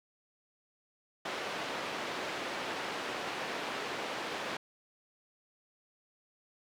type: band-pass noise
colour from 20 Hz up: pink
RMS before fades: -38 dBFS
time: 1.25-4.57 s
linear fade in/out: 5 ms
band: 360 to 3500 Hz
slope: 12 dB/octave
effects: none